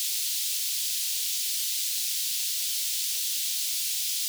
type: high-pass noise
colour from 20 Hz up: pink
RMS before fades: -29 dBFS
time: 0-4.28 s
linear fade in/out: 0 ms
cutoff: 3400 Hz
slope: 24 dB/octave
effects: none